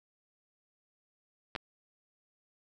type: clicks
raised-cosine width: 0.3 ms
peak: -20 dBFS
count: 2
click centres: 1.552 / 1.561 s
effects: none